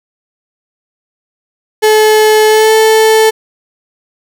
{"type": "tone with pitch glide", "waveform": "35% pulse", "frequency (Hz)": [431, 439.5], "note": ["A4", "A4"], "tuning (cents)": [-36, -2], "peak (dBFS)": -3, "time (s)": [1.82, 3.31], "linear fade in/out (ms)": 20, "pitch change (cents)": 34, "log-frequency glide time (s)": [2.47, 2.73], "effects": []}